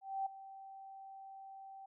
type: tone with ADSR envelope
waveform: sine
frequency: 777 Hz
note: G5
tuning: 16 cents flat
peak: -33 dBFS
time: 0.01-1.86 s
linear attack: 250 ms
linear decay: 8 ms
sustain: -16 dB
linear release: 7 ms
effects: none